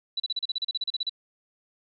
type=tone bursts; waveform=sine; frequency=3951 Hz; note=B7; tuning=in tune; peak=-25 dBFS; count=15; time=0.17-1.095 s; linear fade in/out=5 ms; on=29 ms; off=35 ms; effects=none